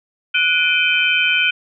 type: tone cluster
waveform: sine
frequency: 1474 / 2371 / 2534 / 3082 Hz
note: F#6 / D7 / D#7 / G7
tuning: -7 / +16 / +31 / -30 cents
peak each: -19 dBFS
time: 0.34-1.51 s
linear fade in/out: 10 ms
effects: none